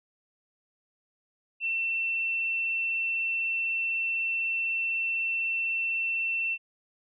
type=tone; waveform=sine; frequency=2692 Hz; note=E7; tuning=36 cents sharp; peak=-26 dBFS; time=1.6-6.58 s; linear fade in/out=50 ms; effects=none